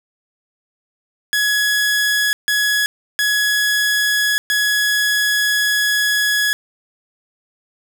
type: tone bursts at uneven times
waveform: sawtooth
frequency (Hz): 1682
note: G#6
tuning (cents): +22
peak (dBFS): -11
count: 4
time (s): 1.33-2.33 / 2.48-2.86 / 3.19-4.38 / 4.5-6.53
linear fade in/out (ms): 0
effects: none